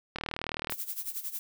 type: click train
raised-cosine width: 0.3 ms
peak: -17 dBFS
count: 23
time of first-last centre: 0.16-0.723 s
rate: 39.1 Hz
type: noise with tremolo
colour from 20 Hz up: violet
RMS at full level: -34 dBFS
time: 0.7-1.39 s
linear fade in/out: 0 ms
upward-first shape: sine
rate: 11 Hz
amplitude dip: 80%
effects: none